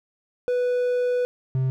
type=tone pair in turn; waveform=triangle; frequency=493.9 / 130.82 Hz; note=B4 / C3; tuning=0 / 0 cents; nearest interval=octave + major seventh; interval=2300 cents; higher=first; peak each=-18 dBFS; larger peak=neither; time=0.48-1.25 / 1.55-1.7 s; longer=first; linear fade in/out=0 ms; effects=none